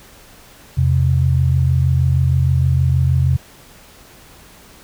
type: tone pair together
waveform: sine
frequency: 85 / 131.4 Hz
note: F2 / C3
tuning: -46 / +8 cents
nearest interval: minor sixth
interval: 754 cents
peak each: -15 / -14 dBFS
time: 0.77-3.37 s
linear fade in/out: 10 ms
effects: pink hiss -44 dBFS RMS until 4.83 s